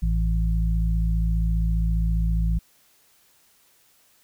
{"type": "harmonic tone", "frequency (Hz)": 54.9, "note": "A1", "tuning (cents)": -3, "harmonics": [1, 2, 3], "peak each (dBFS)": [-20, -31, -27], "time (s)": [0.02, 2.59], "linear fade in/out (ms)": 10, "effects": ["white hiss -60 dBFS RMS until 4.23 s"]}